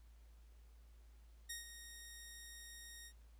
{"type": "tone with ADSR envelope", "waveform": "10% pulse", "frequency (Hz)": 1866, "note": "A#6", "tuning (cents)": 1, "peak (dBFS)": -34, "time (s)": [1.49, 3.13], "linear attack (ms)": 12, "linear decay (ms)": 140, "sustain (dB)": -10, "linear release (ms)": 67, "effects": ["added 56 Hz sine -59 dBFS peak until 3.39 s", "pink hiss -75 dBFS RMS until 3.39 s"]}